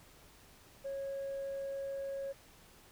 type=tone; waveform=sine; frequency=549 Hz; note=C#5; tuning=17 cents flat; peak=-35 dBFS; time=0.84-2.33 s; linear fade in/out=20 ms; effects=tanh soft clip ceiling -35 dBFS + pink hiss -60 dBFS RMS until 2.91 s